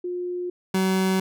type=tone pair in turn; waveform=sine / 30% pulse; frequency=356.7 / 188.96 Hz; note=F4 / F#3; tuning=+37 / +37 cents; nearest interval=major seventh; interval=1100 cents; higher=first; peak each=-26 / -17 dBFS; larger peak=second; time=0.04-0.5 / 0.74-1.2 s; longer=neither; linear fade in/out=5 ms; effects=none